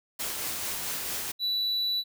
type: noise with tremolo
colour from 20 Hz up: white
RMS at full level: -32 dBFS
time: 0.19-1.32 s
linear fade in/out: 10 ms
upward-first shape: sine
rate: 4.5 Hz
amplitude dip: 25%
type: tone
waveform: triangle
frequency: 3951 Hz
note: B7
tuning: in tune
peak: -24 dBFS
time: 1.39-2.04 s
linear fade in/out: 50 ms
effects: none